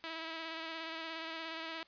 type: tone with vibrato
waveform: 5% pulse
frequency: 324.9 Hz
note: E4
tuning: 25 cents flat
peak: -29 dBFS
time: 0.04-1.83 s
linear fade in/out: 0 ms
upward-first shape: square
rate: 17 Hz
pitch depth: 19 cents each way
effects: white hiss -65 dBFS RMS until 1.87 s + resampled to 11025 Hz